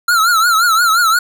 square tone with vibrato, 1363 Hz, F6, 43 cents flat, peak -10 dBFS, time 0.08-1.19 s, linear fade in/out 5 ms, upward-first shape triangle, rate 5.7 Hz, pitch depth 130 cents each way, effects none

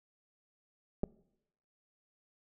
clicks, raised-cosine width 2 ms, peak -20 dBFS, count 2, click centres 1.034 / 1.039 s, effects noise-tail reverb RT60 0.8 s tail -23 dB re dry

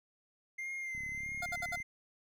triangle tone with vibrato, 2093 Hz, C7, in tune, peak -36 dBFS, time 0.58-1.83 s, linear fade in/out 10 ms, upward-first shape sine, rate 1.6 Hz, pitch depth 36 cents each way
click train, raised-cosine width 5 ms, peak -40 dBFS, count 31, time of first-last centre 0.95-1.802 s, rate 35.2 Hz
25% pulse tone bursts, 707 Hz, F5, 21 cents sharp, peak -33 dBFS, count 4, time 1.42-1.76 s, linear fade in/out 5 ms, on 40 ms, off 60 ms
effects none

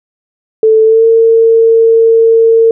sine tone with pitch glide, 440 to 453.9 Hz, A4 to A#4, 0 to -46 cents, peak -3 dBFS, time 0.63-2.71 s, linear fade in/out 2 ms, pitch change +54 cents, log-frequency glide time 0.84-1.04 s, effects none

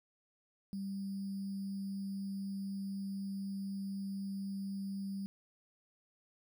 sine tone with sample-and-hold, 196 Hz, G3, in tune, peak -37 dBFS, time 0.73-5.26 s, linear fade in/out 0 ms, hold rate 4900 Hz, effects none

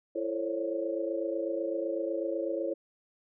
sine tone cluster, 335.1 / 441.3 / 536 / 564 Hz, E4 / A4 / C5 / C#5, +29 / +5 / +42 / +30 cents, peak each -34 / -37 / -34 / -36 dBFS, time 0.15-2.74 s, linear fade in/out 10 ms, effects none

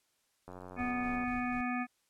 click train, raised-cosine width 1 ms, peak -33 dBFS, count 70, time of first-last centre 0.48-1.237 s, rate 91.2 Hz
harmonic tone, 246.9 Hz, B3, in tune, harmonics 1 / 3 / 5 / 7 / 9 / 10, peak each -34 / -39 / -41 / -42 / -44 / -44 dBFS, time 0.76-1.87 s, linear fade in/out 50 ms
brown noise with tremolo, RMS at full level -47 dBFS, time 0.79-1.61 s, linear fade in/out 0 ms, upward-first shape square, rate 4.1 Hz, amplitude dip 50%
effects white hiss -75 dBFS RMS until 2.09 s + low-pass 11000 Hz 12 dB/octave

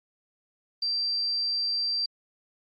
sine tone, 4702 Hz, D8, 1 cent sharp, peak -25 dBFS, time 0.82-2.06 s, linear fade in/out 5 ms, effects AAC 32 kbps

